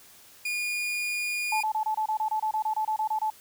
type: tone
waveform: 40% pulse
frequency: 2435 Hz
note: D#7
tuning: 38 cents flat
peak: -27 dBFS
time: 0.45-1.63 s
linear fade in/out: 5 ms
type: tone bursts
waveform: sine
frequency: 867 Hz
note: A5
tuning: 26 cents flat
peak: -24 dBFS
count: 16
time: 1.52-3.302 s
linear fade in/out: 5 ms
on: 87 ms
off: 26 ms
effects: white hiss -53 dBFS RMS until 3.4 s